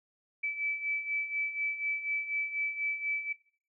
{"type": "beating tone pair", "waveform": "sine", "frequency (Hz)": [2305, 2309.1], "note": ["D7", "D7"], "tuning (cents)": [-33, -30], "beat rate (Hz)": 4.1, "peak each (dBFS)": [-38, -32], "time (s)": [0.43, 3.33], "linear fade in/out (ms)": 10, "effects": ["noise-tail reverb RT60 0.5 s tail -18 dB re dry"]}